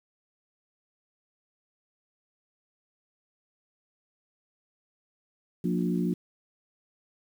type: harmonic tone with a mistuned harmonic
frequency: 59.4 Hz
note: A#1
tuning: 33 cents sharp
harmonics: 3 / 4 / 5 / 6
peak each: -27 / -31 / -32 / -34 dBFS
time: 5.64-6.14 s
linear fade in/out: 5 ms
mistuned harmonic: 4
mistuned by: -44 cents
effects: 9-bit